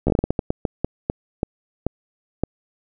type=slowing click train; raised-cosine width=2 ms; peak=-6 dBFS; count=16; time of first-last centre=0.07-2.436 s; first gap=13 ms; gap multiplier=1.31; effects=none